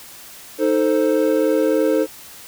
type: chord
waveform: triangle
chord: A diminished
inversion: second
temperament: equal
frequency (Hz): 311.1 / 440 / 523.3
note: Eb4 / A4 / C5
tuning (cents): 0 / 0 / 0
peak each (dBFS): -17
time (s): 0.58-2.07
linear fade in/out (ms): 50
effects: white hiss -40 dBFS RMS until 2.47 s